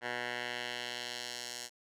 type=tone with band-pass filter sweep; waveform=10% pulse; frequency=121.8 Hz; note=B2; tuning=24 cents flat; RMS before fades=-40 dBFS; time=0.01-1.7 s; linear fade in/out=50 ms; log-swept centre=1600 to 6500 Hz; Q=1.2; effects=none